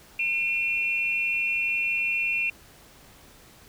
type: tone pair together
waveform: sine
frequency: 2412 / 2707 Hz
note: D7 / E7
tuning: +46 / +45 cents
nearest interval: major second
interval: 199 cents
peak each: -26 dBFS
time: 0.19-2.5 s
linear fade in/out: 5 ms
effects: pink hiss -52 dBFS RMS until 3.68 s